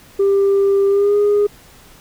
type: tone with pitch glide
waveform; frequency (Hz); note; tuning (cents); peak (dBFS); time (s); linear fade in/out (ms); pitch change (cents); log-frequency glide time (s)
sine; 395.7 to 411.8; G4 to G#4; +16 to -15; -9; 0.19-1.47; 10; +69; 0.88-1.16
effects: tanh soft clip ceiling -9 dBFS + pink hiss -45 dBFS RMS until 2 s